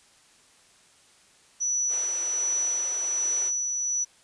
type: tone with tremolo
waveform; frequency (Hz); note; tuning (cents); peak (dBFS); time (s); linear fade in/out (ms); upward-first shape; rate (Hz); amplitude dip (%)
sine; 5920; F#8; 0; -23; 1.6-4.05; 20; sine; 1.3; 30
type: high-pass noise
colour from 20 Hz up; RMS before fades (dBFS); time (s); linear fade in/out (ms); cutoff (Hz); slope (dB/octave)
pink; -43; 1.88-3.52; 50; 340; 48
effects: white hiss -58 dBFS RMS until 4.23 s + resampled to 22050 Hz